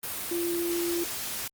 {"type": "tone in noise", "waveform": "sine", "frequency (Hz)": 343.7, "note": "F4", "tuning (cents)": -28, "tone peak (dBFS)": -27, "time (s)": [0.31, 1.04], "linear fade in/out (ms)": 5, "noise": "white", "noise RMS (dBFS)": -34, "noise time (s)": [0.03, 1.48], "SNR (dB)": 4, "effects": ["Opus 32 kbps"]}